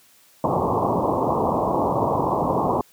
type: low-pass noise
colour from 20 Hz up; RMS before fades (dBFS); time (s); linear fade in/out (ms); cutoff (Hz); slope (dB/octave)
white; -21; 0.44-2.81; 2; 1100; 96
effects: white hiss -55 dBFS RMS until 2.92 s + high-pass 100 Hz 12 dB/octave